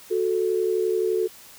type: tone pair together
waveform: sine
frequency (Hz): 368 / 439.7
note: F#4 / A4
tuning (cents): -9 / -1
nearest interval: minor third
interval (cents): 308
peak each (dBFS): -23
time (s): 0.1-1.28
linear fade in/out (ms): 20
effects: white hiss -47 dBFS RMS until 1.58 s